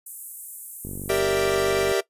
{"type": "high-pass noise", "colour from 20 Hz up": "pink", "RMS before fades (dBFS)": -37, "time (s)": [0.06, 1.19], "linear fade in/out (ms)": 5, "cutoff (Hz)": 8300, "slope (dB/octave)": 48}
{"type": "click train", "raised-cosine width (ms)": 3, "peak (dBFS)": -22, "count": 52, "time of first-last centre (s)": [0.85, 1.915], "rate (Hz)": 47.9}
{"type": "chord", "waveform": "45% pulse", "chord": "E half-diminished seventh", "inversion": "first", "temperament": "equal", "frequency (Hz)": [392, 466.2, 587.3, 659.3], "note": ["G4", "Bb4", "D5", "E5"], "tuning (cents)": [0, 0, 0, 0], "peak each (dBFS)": [-23, -26, -29, -27], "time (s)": [1.09, 2.01], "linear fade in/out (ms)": 10}
{"effects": ["noise-tail reverb RT60 0.1 s tail -18 dB re dry", "resampled to 32000 Hz"]}